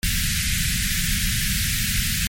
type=band-stop noise; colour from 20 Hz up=pink; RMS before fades=-22 dBFS; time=0.03-2.27 s; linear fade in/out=0 ms; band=210 to 1600 Hz; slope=48 dB/octave; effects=MP3 64 kbps